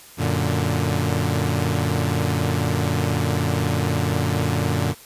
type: chord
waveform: sawtooth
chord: Gb augmented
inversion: none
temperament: equal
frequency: 92.5 / 116.54 / 146.83 Hz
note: Gb2 / Bb2 / D3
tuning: 0 / 0 / 0 cents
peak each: -20 dBFS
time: 0.17-4.95 s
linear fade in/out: 50 ms
effects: white hiss -45 dBFS RMS until 5.05 s + resampled to 32000 Hz